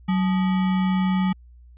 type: tone with sample-and-hold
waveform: sine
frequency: 186.8 Hz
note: F#3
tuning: 17 cents sharp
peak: -18 dBFS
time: 0.08-1.33 s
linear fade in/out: 10 ms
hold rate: 1050 Hz
effects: added 60 Hz sine -45 dBFS peak until 1.77 s + resampled to 8000 Hz